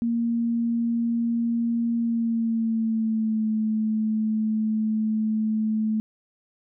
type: tone with pitch glide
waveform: sine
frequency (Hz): 233.1 to 217.5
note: A#3 to A3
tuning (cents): 0 to -20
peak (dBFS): -21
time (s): 0.02-6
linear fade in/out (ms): 0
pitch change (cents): -120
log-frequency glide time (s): 1.96-3.47
effects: none